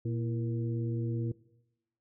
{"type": "harmonic tone with a mistuned harmonic", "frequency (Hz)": 118.1, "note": "A#2", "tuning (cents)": 23, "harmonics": [1, 2, 3, 4], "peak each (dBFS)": [-31, -40, -38, -45], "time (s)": [0.05, 1.32], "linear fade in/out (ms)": 5, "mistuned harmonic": 3, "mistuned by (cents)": -91, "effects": ["noise-tail reverb RT60 0.9 s tail -20 dB re dry"]}